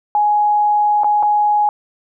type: tone with dropouts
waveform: sine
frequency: 835 Hz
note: G#5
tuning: 9 cents sharp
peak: -11 dBFS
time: 0.15-1.69 s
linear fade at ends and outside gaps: 1 ms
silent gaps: 1.035-1.044 / 1.227-1.231 s
effects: none